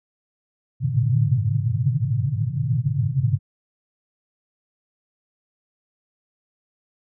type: band-pass noise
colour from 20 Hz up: white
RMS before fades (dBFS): -21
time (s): 0.8-3.39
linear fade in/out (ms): 50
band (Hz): 100 to 150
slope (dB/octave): 96
effects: none